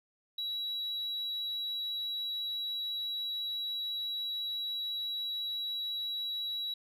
sine tone, 3898 Hz, B7, 23 cents flat, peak -31 dBFS, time 0.38-6.74 s, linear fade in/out 5 ms, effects tanh soft clip ceiling -32 dBFS

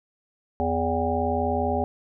harmonic tone with a mistuned harmonic, 82.41 Hz, E2, in tune, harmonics 1 / 3 / 5 / 7 / 9 / 10, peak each -29 / -29 / -29 / -29 / -29 / -29 dBFS, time 0.6-1.84 s, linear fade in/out 0 ms, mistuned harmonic 10, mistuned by -48 cents, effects none

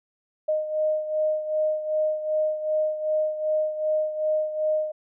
sine beating tone pair, 617 / 619.6 Hz, D#5 / D#5, -15 / -7 cents, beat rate 2.6 Hz, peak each -23 / -29 dBFS, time 0.48-4.92 s, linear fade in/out 10 ms, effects none

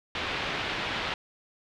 white low-pass noise, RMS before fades -32 dBFS, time 0.15-1.14 s, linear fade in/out 2 ms, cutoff 3400 Hz, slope 24 dB/octave, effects none

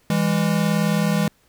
square tone pair together, 164.81 / 203.8 Hz, E3 / G#3, 0 / -32 cents, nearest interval major third, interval 368 cents, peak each -21 dBFS, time 0.1-1.28 s, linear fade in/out 2 ms, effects pink hiss -60 dBFS RMS until 1.48 s

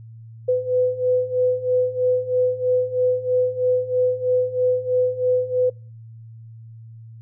sine beating tone pair, 501 / 504.1 Hz, B4 / B4, +25 / +35 cents, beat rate 3.1 Hz, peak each -22 / -19 dBFS, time 0.48-5.7 s, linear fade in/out 10 ms, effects noise-tail reverb RT60 0.4 s tail -26 dB re dry + added 113 Hz sine -38 dBFS peak until 7.21 s

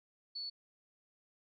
sine tone, 4435 Hz, C#8, in tune, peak -39 dBFS, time 0.35-0.5 s, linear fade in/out 10 ms, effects none

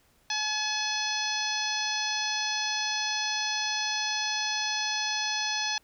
harmonic tone, 853 Hz, G#5, 46 cents sharp, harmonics 1 / 2 / 3 / 4 / 5 / 6 / 7, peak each -35 / -35 / -35 / -35 / -35 / -35 / -35 dBFS, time 0.3-5.78 s, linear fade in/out 2 ms, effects pink hiss -65 dBFS RMS until 5.83 s

